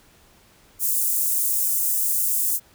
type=high-pass noise; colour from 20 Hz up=white; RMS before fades=-22 dBFS; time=0.79-2.6 s; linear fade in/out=50 ms; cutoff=7700 Hz; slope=24 dB/octave; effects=pink hiss -55 dBFS RMS until 2.74 s